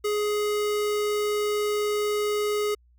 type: tone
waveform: square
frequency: 417.9 Hz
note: G#4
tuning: 11 cents sharp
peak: -24 dBFS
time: 0.04-2.75 s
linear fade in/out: 10 ms
effects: added 60 Hz sine -56 dBFS peak until 2.98 s